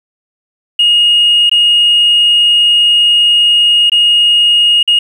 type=tone with dropouts; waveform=sine; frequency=2865 Hz; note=F7; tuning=44 cents sharp; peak=-4 dBFS; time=0.79-4.99 s; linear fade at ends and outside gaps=5 ms; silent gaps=1.496-1.514 / 3.898-3.918 / 4.83-4.876 s; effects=tanh soft clip ceiling -2 dBFS + 7-bit